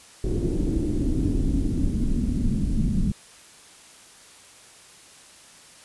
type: noise with low-pass filter sweep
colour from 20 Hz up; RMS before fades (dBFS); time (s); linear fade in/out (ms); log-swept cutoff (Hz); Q
brown; -23; 0.24-3.12; 5; 360 to 200; 4.2
effects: white hiss -49 dBFS RMS until 5.84 s + resampled to 24000 Hz